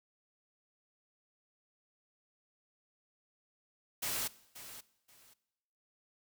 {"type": "noise with echo", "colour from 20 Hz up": "white", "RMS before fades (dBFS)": -36, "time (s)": [4.02, 4.28], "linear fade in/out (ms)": 10, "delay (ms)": 530, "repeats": 2, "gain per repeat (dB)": -13, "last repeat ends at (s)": 5.34, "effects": ["noise-tail reverb RT60 1.0 s tail -20 dB re dry"]}